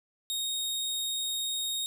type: tone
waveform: sawtooth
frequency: 3729 Hz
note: A#7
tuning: in tune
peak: -27 dBFS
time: 0.3-1.86 s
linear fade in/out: 0 ms
effects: none